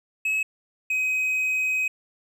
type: tone pair in turn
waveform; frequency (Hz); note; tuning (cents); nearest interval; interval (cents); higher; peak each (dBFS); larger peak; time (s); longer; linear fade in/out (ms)
triangle; 2572 / 2525; E7 / D#7; -43 / +25; unison; 32; first; -20; neither; 0.25-0.43 / 0.9-1.88; second; 5
effects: none